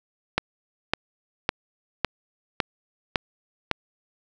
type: click train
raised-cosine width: 0.3 ms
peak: -4 dBFS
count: 7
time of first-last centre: 0.38-3.713 s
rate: 1.8 Hz
effects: none